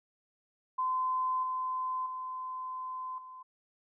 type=tone with level steps; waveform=sine; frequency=1027 Hz; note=C6; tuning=33 cents flat; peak=-28 / -31 / -36 / -45 dBFS; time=0.78-3.43 s; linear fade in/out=10 ms; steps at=1.43 / 2.06 / 3.18 s; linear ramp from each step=2 ms; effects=none